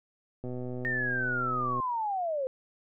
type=click train; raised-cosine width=2 ms; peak=-25 dBFS; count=171; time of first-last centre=0.44-1.8 s; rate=125 Hz
type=linear sweep; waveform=sine; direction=down; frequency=1844 to 506 Hz; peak=-28 dBFS; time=0.85-2.47 s; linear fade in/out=0 ms
effects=none